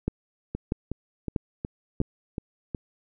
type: two click trains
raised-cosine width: 3 ms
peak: -12 / -17 dBFS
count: 4 / 7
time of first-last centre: 0.08-2.003 / 0.55-2.748 s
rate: 1.56 / 2.73 Hz
effects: none